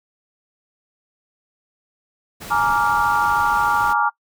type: noise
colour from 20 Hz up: pink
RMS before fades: -34 dBFS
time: 2.4-3.94 s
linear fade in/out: 20 ms
type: chord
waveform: sine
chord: Bb dominant seventh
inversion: third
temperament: just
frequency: 839.1 / 932.3 / 1165.4 / 1398.5 Hz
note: Ab5 / Bb5 / D6 / F6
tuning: +18 / 0 / -14 / +2 cents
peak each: -21 dBFS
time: 2.5-4.1 s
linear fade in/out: 20 ms
effects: noise-tail reverb RT60 0.1 s tail -22 dB re dry